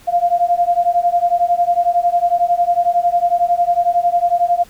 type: beating tone pair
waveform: sine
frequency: 693 / 704 Hz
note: F5 / F5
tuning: -14 / +14 cents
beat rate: 11 Hz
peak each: -15 dBFS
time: 0.07-4.64 s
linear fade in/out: 20 ms
effects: pink hiss -46 dBFS RMS until 4.69 s